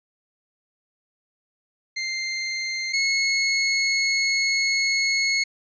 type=tone pair in turn; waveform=25% pulse; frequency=2093 / 2179 Hz; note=C7 / C#7; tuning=0 / -30 cents; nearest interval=minor second; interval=70 cents; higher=second; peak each=-22 / -16 dBFS; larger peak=second; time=1.96-2.93 / 2.93-5.44 s; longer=second; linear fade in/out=10 ms; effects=resampled to 16000 Hz